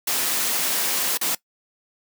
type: noise with dropouts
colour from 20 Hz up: white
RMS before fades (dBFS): -23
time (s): 0.07-1.35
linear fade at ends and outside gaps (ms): 5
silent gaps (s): 1.175-1.212
effects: noise-tail reverb RT60 0.1 s tail -20 dB re dry + high-pass 200 Hz 12 dB/octave